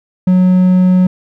triangle tone, 183.4 Hz, F#3, 15 cents flat, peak -4 dBFS, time 0.27-1.07 s, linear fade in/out 5 ms, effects none

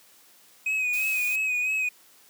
triangle tone with vibrato, 2515 Hz, D#7, 18 cents sharp, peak -22 dBFS, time 0.66-1.89 s, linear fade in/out 5 ms, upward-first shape sine, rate 3 Hz, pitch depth 42 cents each way
blue noise, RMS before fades -37 dBFS, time 0.93-1.36 s, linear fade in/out 5 ms
effects white hiss -56 dBFS RMS until 2.29 s + high-pass 150 Hz 12 dB/octave

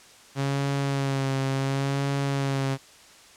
sawtooth tone with vibrato, 137.1 Hz, C#3, 19 cents flat, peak -20 dBFS, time 0.35-2.78 s, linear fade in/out 50 ms, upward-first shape sine, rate 0.7 Hz, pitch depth 31 cents each way, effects white hiss -51 dBFS RMS until 3.36 s + low-pass 8000 Hz 12 dB/octave

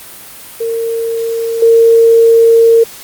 sine tone with level steps, 458.1 Hz, A#4, 30 cents flat, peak -13 / -3 dBFS, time 0.6-2.84 s, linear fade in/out 10 ms, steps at 1.62 s, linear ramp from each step 5 ms, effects white hiss -32 dBFS RMS until 3.03 s + Opus 32 kbps

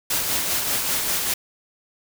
white noise with tremolo, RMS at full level -22 dBFS, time 0.1-1.34 s, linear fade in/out 5 ms, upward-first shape sine, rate 5.1 Hz, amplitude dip 35%, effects none

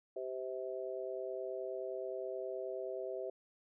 harmonic tone, 129.5 Hz, C3, 17 cents flat, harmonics 3 / 4 / 5, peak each -42 / -43 / -43 dBFS, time 0.16-3.3 s, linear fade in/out 5 ms, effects none

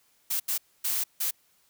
blue noise bursts at uneven times, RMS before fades -28 dBFS, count 4, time 0.3-0.4 / 0.48-0.58 / 0.84-1.04 / 1.2-1.31 s, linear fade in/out 10 ms, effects white hiss -66 dBFS RMS until 1.69 s

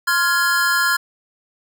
square chord, F minor, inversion second, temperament just, 1047.7 / 1396.9 / 1676.3 Hz, C6 / F6 / Ab6, +2 / 0 / +16 cents, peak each -24 / -19 / -20 dBFS, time 0.07-0.97 s, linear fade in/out 10 ms, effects none

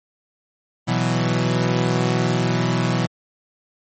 sawtooth chord, B suspended fourth, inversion none, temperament equal, 123.47 / 164.81 / 185 Hz, B2 / E3 / F#3, 0 / 0 / 0 cents, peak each -17 / -18 / -20 dBFS, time 0.87-3.07 s, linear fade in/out 20 ms, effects low-pass 10000 Hz 12 dB/octave + MP3 32 kbps

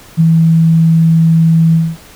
sine tone with ADSR envelope, 163.3 Hz, E3, 16 cents flat, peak -3 dBFS, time 0.17-1.97 s, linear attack 35 ms, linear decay 11 ms, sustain -2 dB, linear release 230 ms, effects pink hiss -38 dBFS RMS until 2.15 s

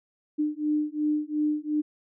sine beating tone pair, 299.8 / 302.6 Hz, D4 / D#4, +36 / -48 cents, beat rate 2.8 Hz, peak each -27 / -27 dBFS, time 0.38-1.82 s, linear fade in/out 20 ms, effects none

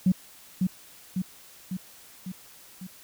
sine tone with echo, 185 Hz, F#3, in tune, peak -16 dBFS, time 0.06-0.12 s, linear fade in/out 5 ms, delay 550 ms, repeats 5, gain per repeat -4 dB, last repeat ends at 2.87 s, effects tanh soft clip ceiling -12 dBFS + white hiss -51 dBFS RMS until 3.03 s

